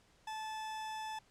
40% pulse tone, 871 Hz, A5, 18 cents flat, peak -39 dBFS, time 0.27-1.19 s, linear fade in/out 5 ms, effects pink hiss -68 dBFS RMS until 1.3 s + low-pass 8000 Hz 12 dB/octave

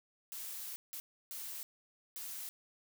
blue noise bursts at uneven times, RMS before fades -44 dBFS, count 4, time 0.32-0.76 / 0.93-1 / 1.31-1.63 / 2.16-2.49 s, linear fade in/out 0 ms, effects none

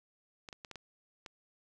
clicks, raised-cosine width 0.2 ms, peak -28 dBFS, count 6, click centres 0.488 / 0.528 / 0.648 / 0.713 / 0.757 / 1.262 s, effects none

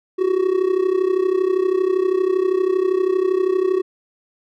triangle tone with amplitude modulation, 373.5 Hz, F#4, 16 cents sharp, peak -10 dBFS, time 0.18-3.82 s, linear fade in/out 20 ms, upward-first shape sine, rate 32.6 Hz, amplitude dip 80%, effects none

